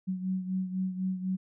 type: beating tone pair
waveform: sine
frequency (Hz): 186 / 190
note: F#3 / F#3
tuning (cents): +9 / +46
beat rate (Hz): 4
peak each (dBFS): -30 / -36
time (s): 0.07-1.37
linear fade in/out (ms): 20
effects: none